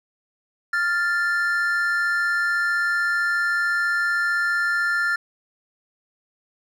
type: tone pair together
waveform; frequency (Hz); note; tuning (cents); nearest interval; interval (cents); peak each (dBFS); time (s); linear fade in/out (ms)
triangle; 1396.9 / 1761.3; F6 / A6; 0 / +1; major third; 401; -20 / -21; 0.73-5.16; 5
effects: none